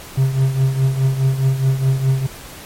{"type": "tone with tremolo", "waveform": "triangle", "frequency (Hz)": 133.4, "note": "C3", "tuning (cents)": 34, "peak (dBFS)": -8, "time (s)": [0.17, 2.27], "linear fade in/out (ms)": 10, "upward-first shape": "triangle", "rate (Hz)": 4.8, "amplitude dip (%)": 75, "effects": ["pink hiss -36 dBFS RMS until 2.65 s", "MP3 64 kbps"]}